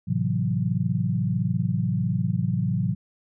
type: chord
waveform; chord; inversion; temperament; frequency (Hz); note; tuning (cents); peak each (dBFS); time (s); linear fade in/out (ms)
sine; F# half-diminished seventh; first; equal with one note detuned; 109.3 / 130.81 / 164.81 / 185; A2 / C3 / E3 / F#3; -11 / 0 / 0 / 0; -27; 0.07-2.95; 20
effects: none